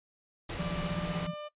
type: noise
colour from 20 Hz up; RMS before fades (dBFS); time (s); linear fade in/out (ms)
pink; -38; 0.49-1.27; 5
type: tone with pitch glide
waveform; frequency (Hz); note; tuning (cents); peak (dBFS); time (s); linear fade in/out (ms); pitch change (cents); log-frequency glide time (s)
30% pulse; 588 to 596.9; D5 to D5; +2 to +28; -36; 0.58-1.49; 20; +26; 0.83-1.08
type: tone with tremolo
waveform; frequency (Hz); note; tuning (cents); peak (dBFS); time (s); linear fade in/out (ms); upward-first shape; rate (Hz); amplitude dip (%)
sine; 171; F3; -36; -29; 0.59-1.34; 5; sine; 16; 95
effects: noise-tail reverb RT60 0.1 s tail -19 dB re dry + resampled to 8000 Hz

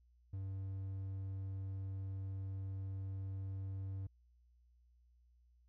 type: tone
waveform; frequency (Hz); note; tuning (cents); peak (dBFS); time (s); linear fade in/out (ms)
triangle; 96.4; G2; -28; -38; 0.33-4.07; 5
effects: added 60 Hz sine -66 dBFS peak until 5.68 s

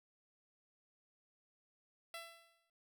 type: tone with exponential decay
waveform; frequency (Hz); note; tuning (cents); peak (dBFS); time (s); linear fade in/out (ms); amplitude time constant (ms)
10% pulse; 670; E5; +28; -35; 2.14-2.7; 2; 120
effects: none

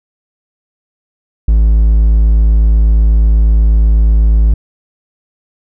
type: tone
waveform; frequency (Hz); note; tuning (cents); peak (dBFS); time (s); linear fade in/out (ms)
triangle; 54.1; A1; -29; -3; 1.48-4.54; 5
effects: none

